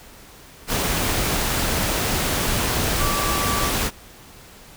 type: tone in noise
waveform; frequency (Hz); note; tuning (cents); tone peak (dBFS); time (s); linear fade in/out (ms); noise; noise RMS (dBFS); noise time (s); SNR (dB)
sine; 1157; D6; -26; -25; 2.97-3.72; 50; pink; -22; 0.67-3.91; -6
effects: pink hiss -45 dBFS RMS until 4.76 s